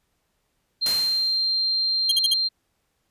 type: tone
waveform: sine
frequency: 4171 Hz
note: C8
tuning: 6 cents flat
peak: -20 dBFS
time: 0.81-2.49 s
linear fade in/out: 20 ms
type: noise with exponential decay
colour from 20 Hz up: white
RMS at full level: -27 dBFS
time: 0.86-1.65 s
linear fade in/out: 1 ms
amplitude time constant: 170 ms
type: tone bursts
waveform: 45% pulse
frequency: 3216 Hz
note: G7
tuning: 44 cents sharp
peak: -17 dBFS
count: 4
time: 2.09-2.339 s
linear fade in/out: 5 ms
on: 27 ms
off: 47 ms
effects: pink hiss -72 dBFS RMS until 3.1 s + resampled to 32000 Hz